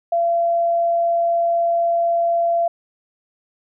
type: tone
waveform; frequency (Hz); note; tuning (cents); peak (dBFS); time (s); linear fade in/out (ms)
sine; 681; F5; -44; -15; 0.12-2.68; 5
effects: none